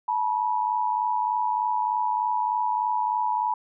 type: tone pair together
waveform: sine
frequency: 865.7 / 969 Hz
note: A5 / B5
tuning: -28 / -33 cents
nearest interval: major second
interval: 195 cents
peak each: -26 / -24 dBFS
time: 0.08-3.54 s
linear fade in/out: 5 ms
effects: none